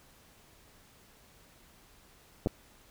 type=clicks; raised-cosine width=2 ms; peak=-16 dBFS; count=2; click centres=2.461 / 2.471 s; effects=pink hiss -60 dBFS RMS until 2.9 s